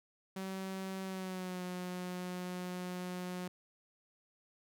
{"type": "tone with pitch glide", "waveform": "sawtooth", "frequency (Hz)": [190.6, 180.74], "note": ["G3", "F#3"], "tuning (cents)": [-48, -40], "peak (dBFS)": -35, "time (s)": [0.36, 3.48], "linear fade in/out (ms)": 5, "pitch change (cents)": -92, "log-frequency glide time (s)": [1.04, 1.63], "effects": []}